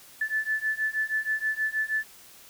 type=beating tone pair; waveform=sine; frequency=1743 / 1749.3 Hz; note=A6 / A6; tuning=-17 / -11 cents; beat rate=6.3 Hz; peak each=-29 / -28 dBFS; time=0.21-2.04 s; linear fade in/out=5 ms; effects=white hiss -51 dBFS RMS until 2.49 s